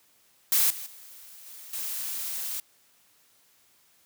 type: noise with level steps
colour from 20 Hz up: blue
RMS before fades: -22 / -38 / -48 / -45 / -33 dBFS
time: 0.52-2.6 s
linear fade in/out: 2 ms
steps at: 0.7 / 0.86 / 1.46 / 1.73 s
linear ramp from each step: 5 ms
effects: white hiss -63 dBFS RMS until 4.05 s + high-pass 60 Hz 12 dB/octave